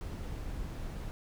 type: noise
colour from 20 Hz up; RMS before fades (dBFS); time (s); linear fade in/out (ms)
brown; -39; 0.01-1.11; 0
effects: none